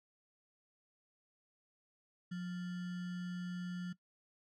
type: tone with sample-and-hold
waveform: sine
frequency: 178.6 Hz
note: F3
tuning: 39 cents sharp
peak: -38 dBFS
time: 2.31-3.93 s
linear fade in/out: 10 ms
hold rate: 1575 Hz
effects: noise-tail reverb RT60 0.1 s tail -18 dB re dry + low-pass 5000 Hz 12 dB/octave